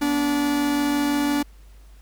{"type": "tone pair together", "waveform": "45% pulse", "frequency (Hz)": [243.6, 289.5], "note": ["B3", "D4"], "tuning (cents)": [-24, -25], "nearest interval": "minor third", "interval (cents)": 299, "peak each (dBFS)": [-29, -20], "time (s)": [0.01, 1.43], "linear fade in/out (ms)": 10, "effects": ["added 50 Hz sine -44 dBFS peak until 2.01 s", "pink hiss -58 dBFS RMS until 2.01 s"]}